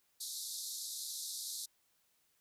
pink band-pass noise, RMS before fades -43 dBFS, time 0.2-1.66 s, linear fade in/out 10 ms, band 3700 to 13000 Hz, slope 96 dB/octave, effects white hiss -75 dBFS RMS until 2.4 s

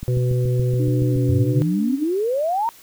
click train, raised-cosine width 5 ms, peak -16 dBFS, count 9, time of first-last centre 0.03-1.163 s, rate 7.06 Hz
harmonic tone, 124.5 Hz, B2, 14 cents sharp, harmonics 1 / 3 / 4, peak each -17 / -27 / -29 dBFS, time 0.08-1.62 s, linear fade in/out 0 ms
sine tone with vibrato, 293.7 Hz, D4, in tune, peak -23 dBFS, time 0.79-2.04 s, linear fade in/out 10 ms, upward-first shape square, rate 1.5 Hz, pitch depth 40 cents each way
sine exponential sweep, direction up, 87.4 to 952 Hz, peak -18 dBFS, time 1.29-2.69 s, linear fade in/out 0 ms
effects white hiss -47 dBFS RMS until 2.82 s

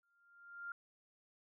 sine tone with exponential growth, 1396.9 Hz, F6, in tune, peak -40 dBFS, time 0.03-0.72 s, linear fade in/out 2 ms, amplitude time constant 150 ms, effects none

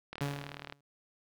click train, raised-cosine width 0.3 ms, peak -25 dBFS, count 24, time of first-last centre 0.13-0.724 s, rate 38.7 Hz
sawtooth tone with exponential decay, 141.9 Hz, C#3, 41 cents sharp, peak -26 dBFS, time 0.21-0.81 s, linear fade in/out 5 ms, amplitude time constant 130 ms
effects none

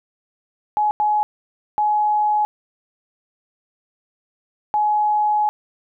sine tone bursts at uneven times, 843 Hz, G#5, 26 cents sharp, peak -15 dBFS, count 4, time 0.77-0.91 / 1-1.23 / 1.78-2.45 / 4.74-5.49 s, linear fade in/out 0 ms, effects none

